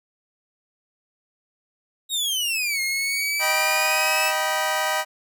sawtooth exponential two-way sweep, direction down then up, 3817 to 2135 to 2630 Hz, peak -19 dBFS, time 2.09-4.33 s, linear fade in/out 50 ms, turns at 2.81 s
20% pulse chord, Eb augmented, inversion none, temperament just, 622.3 / 777.8 / 972.3 Hz, Eb5 / G5 / B5, 0 / -14 / -27 cents, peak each -21 dBFS, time 3.39-5.05 s, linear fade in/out 50 ms
effects none

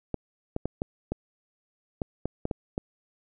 clicks, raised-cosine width 2 ms, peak -15 dBFS, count 10, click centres 0.143 / 0.564 / 0.656 / 0.819 / 1.12 / 2.018 / 2.256 / 2.454 / 2.512 / 2.779 s, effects none

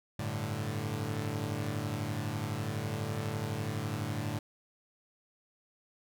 sawtooth chord, G suspended second, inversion none, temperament equal, 98 / 110 / 146.83 Hz, G2 / A2 / D3, 0 / 0 / 0 cents, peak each -35 / -32 / -34 dBFS, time 0.19-4.39 s, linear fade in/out 5 ms, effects none

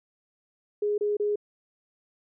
sine tone bursts, 415.3 Hz, G#4, in tune, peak -23 dBFS, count 3, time 0.82-1.358 s, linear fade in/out 5 ms, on 160 ms, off 29 ms, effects none

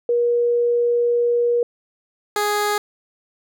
sine / 15% pulse tone pair in turn, 477.6 / 415.3 Hz, A#4 / G#4, +42 / 0 cents, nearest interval major second, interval 242 cents, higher first, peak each -15 / -12 dBFS, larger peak second, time 0.09-1.63 / 2.36-2.78 s, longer first, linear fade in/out 2 ms, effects none

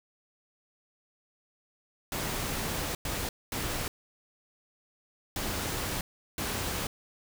pink noise bursts at uneven times, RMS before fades -33 dBFS, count 5, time 2.12-2.95 / 3.05-3.29 / 3.52-3.88 / 5.36-6.01 / 6.38-6.87 s, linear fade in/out 2 ms, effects none

